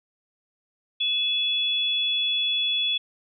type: tone pair together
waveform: sine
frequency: 2602 / 3410 Hz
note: E7 / G#7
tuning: -23 / +45 cents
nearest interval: perfect fourth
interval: 468 cents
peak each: -30 / -22 dBFS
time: 1-2.98 s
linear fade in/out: 10 ms
effects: none